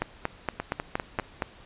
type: two click trains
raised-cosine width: 0.5 ms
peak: -11 / -14 dBFS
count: 7 / 4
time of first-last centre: 0.02-1.422 / 0.6-1.198 s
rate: 4.28 / 5.02 Hz
effects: pink hiss -51 dBFS RMS until 1.65 s + resampled to 8000 Hz